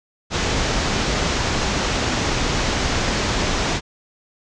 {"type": "low-pass noise", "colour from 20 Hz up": "pink", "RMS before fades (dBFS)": -21, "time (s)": [0.3, 3.81], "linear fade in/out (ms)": 50, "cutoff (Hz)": 7000, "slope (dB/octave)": 48, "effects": []}